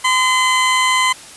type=tone with amplitude modulation; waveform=20% pulse; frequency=1024 Hz; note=C6; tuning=38 cents flat; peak=-6 dBFS; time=0.04-1.13 s; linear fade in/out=10 ms; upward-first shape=sine; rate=201 Hz; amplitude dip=30%; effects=white hiss -37 dBFS RMS until 1.36 s + resampled to 24000 Hz